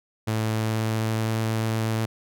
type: tone with pitch glide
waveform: sawtooth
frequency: 110 to 111.47 Hz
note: A2 to A2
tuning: 0 to +23 cents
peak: -19 dBFS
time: 0.27-2.06 s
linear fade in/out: 10 ms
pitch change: +23 cents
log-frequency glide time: 0.52-1.4 s
effects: none